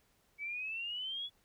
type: exponential sweep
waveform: sine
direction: up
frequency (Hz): 2264 to 3423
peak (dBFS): -37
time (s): 0.38-1.3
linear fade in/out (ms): 50
effects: pink hiss -72 dBFS RMS until 1.44 s